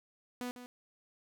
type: tone with echo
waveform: sawtooth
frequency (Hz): 246.9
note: B3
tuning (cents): 0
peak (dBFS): -33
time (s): 0.41-0.51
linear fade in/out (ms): 0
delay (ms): 150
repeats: 1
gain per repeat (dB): -10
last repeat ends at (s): 0.66
effects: none